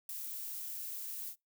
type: noise with ADSR envelope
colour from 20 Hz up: violet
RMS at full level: -38 dBFS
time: 0.09-1.36 s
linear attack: 4 ms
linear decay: 3 ms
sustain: -4 dB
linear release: 78 ms
effects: noise-tail reverb RT60 0.2 s tail -25 dB re dry